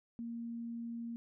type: tone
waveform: sine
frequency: 233.1 Hz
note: A#3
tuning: in tune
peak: -39 dBFS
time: 0.19-1.16 s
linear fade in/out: 0 ms
effects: none